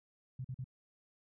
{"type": "tone bursts", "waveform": "sine", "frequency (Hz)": 128.8, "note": "C3", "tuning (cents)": -27, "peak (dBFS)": -38, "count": 3, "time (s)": [0.39, 0.643], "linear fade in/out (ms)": 5, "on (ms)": 55, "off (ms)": 44, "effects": []}